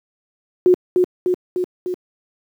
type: tone with echo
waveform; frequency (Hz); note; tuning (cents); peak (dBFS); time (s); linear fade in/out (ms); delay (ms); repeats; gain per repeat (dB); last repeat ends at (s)
sine; 362.9; F#4; -34; -8; 0.66-0.74; 0; 300; 4; -3; 1.94
effects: high-pass 150 Hz 12 dB/octave + 8-bit